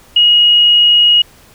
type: tone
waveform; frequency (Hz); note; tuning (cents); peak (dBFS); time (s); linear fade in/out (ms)
sine; 2888; F#7; -43; -5; 0.16-1.22; 5
effects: pink hiss -44 dBFS RMS until 1.54 s